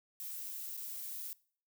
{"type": "noise with dropouts", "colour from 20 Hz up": "violet", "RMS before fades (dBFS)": -43, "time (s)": [0.2, 1.33], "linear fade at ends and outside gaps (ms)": 0, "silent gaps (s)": [0.768, 0.775], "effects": ["noise-tail reverb RT60 0.5 s tail -22 dB re dry"]}